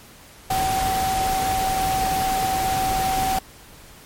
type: tone in noise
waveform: sine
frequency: 762 Hz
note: G5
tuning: 49 cents flat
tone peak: -20 dBFS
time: 0.5-3.39 s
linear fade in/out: 5 ms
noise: pink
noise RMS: -27 dBFS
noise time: 0.5-3.39 s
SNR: +4 dB
effects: pink hiss -46 dBFS RMS until 4.05 s + MP3 64 kbps